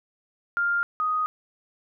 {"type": "tone pair in turn", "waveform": "sine", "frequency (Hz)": [1400, 1247.3], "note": ["F6", "D#6"], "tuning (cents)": [4, 4], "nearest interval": "major second", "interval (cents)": 200, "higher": "first", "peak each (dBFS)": [-21, -22], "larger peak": "first", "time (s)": [[0.57, 0.83], [1, 1.26]], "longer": "neither", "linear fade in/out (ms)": 0, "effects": []}